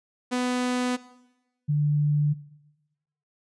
sawtooth / sine tone pair in turn, 249.1 / 147.71 Hz, B3 / D3, +15 / +10 cents, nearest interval major sixth, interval 905 cents, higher first, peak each -20 dBFS, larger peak neither, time 0.31-0.97 / 1.68-2.34 s, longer neither, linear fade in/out 20 ms, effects noise-tail reverb RT60 1.0 s tail -18 dB re dry + resampled to 22050 Hz

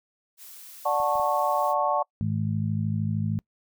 blue noise, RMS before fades -45 dBFS, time 0.37-1.75 s, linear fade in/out 50 ms
sine chord, D major seventh, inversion none, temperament just, 587.3 / 734.2 / 881 / 1101.2 Hz, D5 / F#5 / A5 / C#6, 0 / -14 / +2 / -12 cents, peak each -27 dBFS, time 0.85-2.03 s, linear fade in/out 10 ms
clicks, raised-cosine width 5 ms, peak -37 dBFS, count 4, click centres 1.001 / 1.155 / 1.198 / 2.24 s
harmonic tone, 53.2 Hz, G#1, 42 cents sharp, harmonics 2 / 3 / 4, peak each -27 / -29 / -30 dBFS, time 2.21-3.39 s, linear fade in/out 0 ms
effects noise-tail reverb RT60 0.1 s tail -26 dB re dry

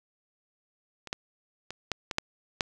clicks, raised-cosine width 0.2 ms, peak -24 / -13 / -20 / -11 / -15 / -8 / -8 dBFS, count 7, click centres 1.073 / 1.129 / 1.706 / 1.917 / 2.112 / 2.184 / 2.608 s, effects none

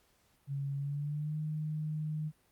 sine tone with pitch glide, 139.4 to 153.78 Hz, C#3 to D#3, +10 to -20 cents, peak -33 dBFS, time 0.47-2.32 s, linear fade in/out 50 ms, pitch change +170 cents, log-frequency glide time 0.76-1.37 s, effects pink hiss -70 dBFS RMS until 2.51 s + Opus 48 kbps

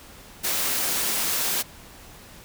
white high-pass noise, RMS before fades -25 dBFS, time 0.43-1.63 s, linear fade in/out 20 ms, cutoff 160 Hz, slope 24 dB/octave, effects pink hiss -46 dBFS RMS until 2.44 s

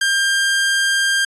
sawtooth tone, 1596 Hz, G6, 31 cents sharp, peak -11 dBFS, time 0.01-1.25 s, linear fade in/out 5 ms, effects resampled to 24000 Hz

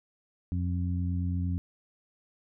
harmonic tone, 88.7 Hz, F2, 27 cents sharp, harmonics 1 / 2 / 3, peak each -28 / -34 / -38 dBFS, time 0.52-1.58 s, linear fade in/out 0 ms, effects none

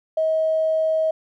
triangle tone with tanh clipping, 636 Hz, D#5, 38 cents sharp, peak -17 dBFS, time 0.17-1.11 s, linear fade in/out 5 ms, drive 3 dB, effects none

